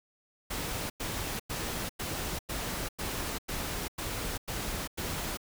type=noise bursts; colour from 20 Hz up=pink; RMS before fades=-35 dBFS; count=10; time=0.5-5.373 s; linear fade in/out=10 ms; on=400 ms; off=97 ms; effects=none